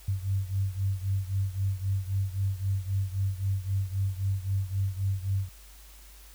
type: beating tone pair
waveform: sine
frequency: 96 / 99.8 Hz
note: G2 / G2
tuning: -36 / +32 cents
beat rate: 3.8 Hz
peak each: -28 / -31 dBFS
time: 0.08-5.49 s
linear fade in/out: 5 ms
effects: added 50 Hz sine -49 dBFS peak until 6.34 s + white hiss -54 dBFS RMS until 6.34 s